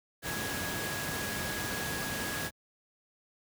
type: tone in noise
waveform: sine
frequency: 1661.2 Hz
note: G#6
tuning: in tune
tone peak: -39 dBFS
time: 0.22-2.51 s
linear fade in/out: 50 ms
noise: pink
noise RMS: -35 dBFS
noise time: 0.22-2.51 s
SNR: -7 dB
effects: high-pass 80 Hz 12 dB/octave